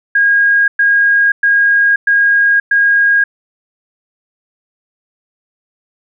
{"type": "tone bursts", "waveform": "sine", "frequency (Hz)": 1632, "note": "G#6", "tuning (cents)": -31, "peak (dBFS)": -7, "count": 5, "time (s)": [0.15, 3.24], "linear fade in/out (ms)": 5, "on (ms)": 530, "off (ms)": 110, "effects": []}